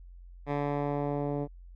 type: tone with low-pass filter sweep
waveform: 10% pulse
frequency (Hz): 144.3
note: D3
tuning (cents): -30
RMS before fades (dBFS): -31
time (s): 0.46-1.48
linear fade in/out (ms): 50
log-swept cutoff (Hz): 1800 to 500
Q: 0.81
effects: added 44 Hz sine -46 dBFS peak until 1.75 s